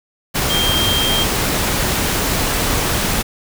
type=tone in noise; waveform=sine; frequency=3190 Hz; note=G7; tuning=30 cents sharp; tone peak=-17 dBFS; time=0.49-1.25 s; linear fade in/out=20 ms; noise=pink; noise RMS=-18 dBFS; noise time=0.34-3.23 s; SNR=-2 dB; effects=none